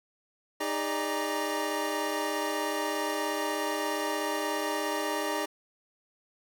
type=tone cluster; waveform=25% pulse; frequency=310.4 / 406 / 584 / 936 Hz; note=D#4 / G#4 / D5 / A#5; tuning=-4 / -39 / -10 / +7 cents; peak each=-31 dBFS; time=0.6-5.46 s; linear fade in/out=10 ms; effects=none